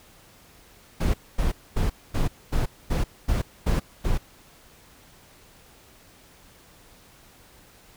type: noise bursts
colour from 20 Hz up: brown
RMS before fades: -22 dBFS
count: 9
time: 1-4.18 s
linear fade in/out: 10 ms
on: 140 ms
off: 240 ms
effects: pink hiss -53 dBFS RMS until 7.96 s

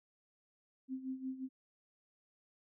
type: tone with tremolo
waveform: sine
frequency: 261.6 Hz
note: C4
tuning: in tune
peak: -36 dBFS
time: 0.88-1.49 s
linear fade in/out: 50 ms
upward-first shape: sine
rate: 5.6 Hz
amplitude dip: 75%
effects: none

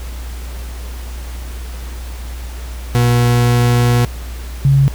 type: tone pair in turn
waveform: 40% pulse / sine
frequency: 120.8 / 137.49 Hz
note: B2 / C#3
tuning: -38 / -14 cents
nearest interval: major second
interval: 224 cents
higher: second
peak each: -9 / -7 dBFS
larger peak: second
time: 2.95-4.05 / 4.65-4.88 s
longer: first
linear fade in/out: 0 ms
effects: added 60 Hz sine -24 dBFS peak until 4.94 s + pink hiss -36 dBFS RMS until 4.94 s

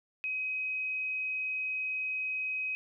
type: tone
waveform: sine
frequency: 2529 Hz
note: D#7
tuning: 28 cents sharp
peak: -31 dBFS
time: 0.24-2.75 s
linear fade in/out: 0 ms
effects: none

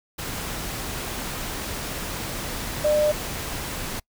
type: tone in noise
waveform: sine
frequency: 600 Hz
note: D5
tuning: 37 cents sharp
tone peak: -17 dBFS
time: 2.84-3.12 s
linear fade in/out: 10 ms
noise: pink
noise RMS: -31 dBFS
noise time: 0.18-4 s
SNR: +11 dB
effects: noise-tail reverb RT60 0.1 s tail -26 dB re dry

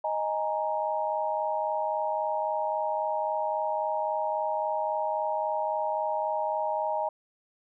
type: chord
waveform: sine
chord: D# suspended fourth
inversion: none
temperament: just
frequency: 622.3 / 829.7 / 933.4 Hz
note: D#5 / G#5 / A#5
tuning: 0 / -2 / +2 cents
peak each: -30 / -31 / -31 dBFS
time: 0.04-7.09 s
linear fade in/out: 5 ms
effects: none

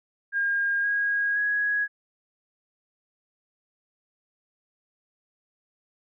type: tone with pitch steps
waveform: sine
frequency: 1616 / 1640.5 / 1665.3 Hz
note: G#6 / G#6 / G#6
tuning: -48 / -22 / +4 cents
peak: -22 dBFS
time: 0.32-1.88 s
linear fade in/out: 50 ms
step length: 520 ms
effects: none

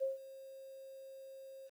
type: tone with ADSR envelope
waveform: sine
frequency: 536 Hz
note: C5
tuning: 42 cents sharp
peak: -31 dBFS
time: 0-1.7 s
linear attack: 27 ms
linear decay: 150 ms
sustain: -18 dB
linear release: 35 ms
effects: 11-bit

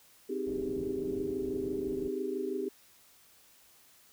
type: chord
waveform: sine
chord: Ab major seventh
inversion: first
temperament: just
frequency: 259.6 / 311.5 / 389.3 / 415.3 Hz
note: C4 / Eb4 / G4 / Ab4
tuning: -13 / +2 / -12 / 0 cents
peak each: -39 / -40 / -34 / -39 dBFS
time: 0.29-2.69 s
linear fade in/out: 10 ms
type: low-pass noise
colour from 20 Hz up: white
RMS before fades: -45 dBFS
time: 0.46-2.09 s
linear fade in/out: 10 ms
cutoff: 390 Hz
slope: 24 dB/octave
effects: white hiss -61 dBFS RMS until 4.12 s

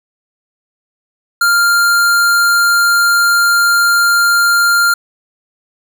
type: tone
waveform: square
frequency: 1396.9 Hz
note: F6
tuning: in tune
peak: -9 dBFS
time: 1.41-4.94 s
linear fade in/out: 5 ms
effects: none

